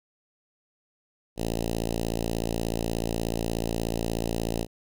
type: tone with notch filter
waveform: 5% pulse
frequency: 56.6 Hz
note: A1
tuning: 50 cents sharp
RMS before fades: -29 dBFS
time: 1.36-4.67 s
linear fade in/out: 50 ms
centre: 1500 Hz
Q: 0.6
effects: none